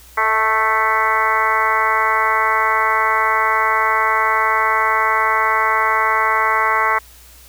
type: harmonic tone with a mistuned harmonic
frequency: 220 Hz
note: A3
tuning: in tune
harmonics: 2 / 3 / 4 / 5 / 6 / 7 / 8 / 9 / 10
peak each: -28 / -28 / -21 / -18 / -21 / -24 / -30 / -20 / -28 dBFS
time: 0.17-6.99 s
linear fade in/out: 10 ms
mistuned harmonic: 3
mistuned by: -29 cents
effects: added 60 Hz sine -45 dBFS peak until 7.48 s + white hiss -45 dBFS RMS until 7.48 s